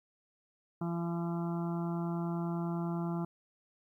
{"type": "harmonic tone", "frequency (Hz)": 170, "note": "F3", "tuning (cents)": -46, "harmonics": [1, 2, 4, 5, 6, 7, 8], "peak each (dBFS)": [-33, -39, -45, -47, -49, -50, -51], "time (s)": [0.81, 3.25], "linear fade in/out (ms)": 5, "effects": ["12-bit"]}